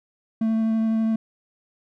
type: tone with vibrato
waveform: triangle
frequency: 222.6 Hz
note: A3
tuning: 20 cents sharp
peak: -17 dBFS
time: 0.41-1.16 s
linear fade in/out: 5 ms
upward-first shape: triangle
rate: 12 Hz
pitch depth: 12 cents each way
effects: none

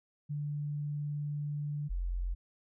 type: tone pair in turn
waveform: sine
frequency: 146.83 / 44.2 Hz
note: D3 / F1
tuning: 0 / +22 cents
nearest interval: octave + major sixth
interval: 2078 cents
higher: first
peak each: -33 / -31 dBFS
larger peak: second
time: 0.29-1.89 / 1.89-2.35 s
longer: first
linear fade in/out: 20 ms
effects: none

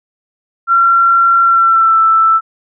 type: tone with pitch glide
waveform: sine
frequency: 1366 to 1324.8 Hz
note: F6 to E6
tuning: -39 to +8 cents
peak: -6 dBFS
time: 0.67-2.41 s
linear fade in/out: 50 ms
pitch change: -53 cents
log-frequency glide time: 1.43-2.01 s
effects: none

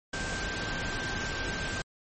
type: tone in noise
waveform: sine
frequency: 1568 Hz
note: G6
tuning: in tune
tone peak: -36 dBFS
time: 0.13-1.82 s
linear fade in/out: 5 ms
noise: pink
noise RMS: -34 dBFS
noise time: 0.13-1.82 s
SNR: -5 dB
effects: low-pass 10000 Hz 12 dB/octave + MP3 32 kbps

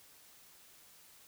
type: silence
effects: white hiss -60 dBFS RMS until 1.27 s

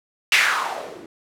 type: noise with low-pass filter sweep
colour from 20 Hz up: violet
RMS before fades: -22 dBFS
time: 0.32-1.06 s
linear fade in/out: 2 ms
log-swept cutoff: 2500 to 290 Hz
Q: 3.2
effects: none

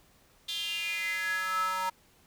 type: tone with high-pass filter sweep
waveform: square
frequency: 186.6 Hz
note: F#3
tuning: 15 cents sharp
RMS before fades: -32 dBFS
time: 0.48-1.9 s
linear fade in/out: 10 ms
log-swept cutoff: 3500 to 1000 Hz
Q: 7.3
effects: pink hiss -63 dBFS RMS until 2.26 s

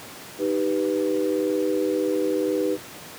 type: chord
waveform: sine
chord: Eb augmented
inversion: none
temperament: equal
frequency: 311.1 / 392 / 493.9 Hz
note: Eb4 / G4 / B4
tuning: 0 / 0 / 0 cents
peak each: -25 dBFS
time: 0.38-2.78 s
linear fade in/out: 50 ms
effects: pink hiss -40 dBFS RMS until 3.18 s + high-pass 150 Hz 12 dB/octave

